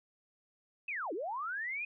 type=linear two-way sweep; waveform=sine; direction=down then up; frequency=2650 to 293.7 to 2516 Hz; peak=-35 dBFS; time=0.88-1.85 s; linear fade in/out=5 ms; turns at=1.13 s; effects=none